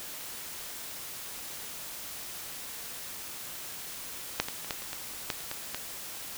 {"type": "clicks", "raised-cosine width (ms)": 0.2, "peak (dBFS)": [-7, -17, -24, -13, -24, -19, -11, -26, -17, -16], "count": 10, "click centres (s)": [4.4, 4.485, 4.646, 4.708, 4.821, 4.931, 5.302, 5.405, 5.514, 5.746], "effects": ["white hiss -41 dBFS RMS until 6.37 s"]}